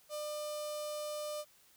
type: tone with notch filter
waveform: sawtooth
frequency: 600 Hz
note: D5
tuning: 37 cents sharp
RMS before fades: -40 dBFS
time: 0.09-1.45 s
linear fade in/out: 50 ms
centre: 1900 Hz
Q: 0.77
effects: white hiss -65 dBFS RMS until 1.76 s